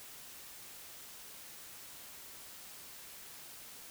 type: silence
effects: white hiss -51 dBFS RMS until 3.9 s